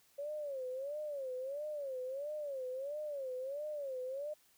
sine tone with vibrato, 554.4 Hz, C#5, in tune, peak -38 dBFS, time 0.18-4.34 s, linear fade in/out 10 ms, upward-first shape sine, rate 1.5 Hz, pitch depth 160 cents each way, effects white hiss -69 dBFS RMS until 4.57 s

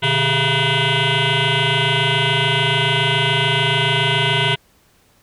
sine tone with frequency modulation, 1504 Hz, F#6, 28 cents sharp, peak -12 dBFS, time 0.02-4.56 s, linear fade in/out 20 ms, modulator 271 Hz, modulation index 6.9, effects tanh soft clip ceiling -12 dBFS + pink hiss -56 dBFS RMS until 5.22 s

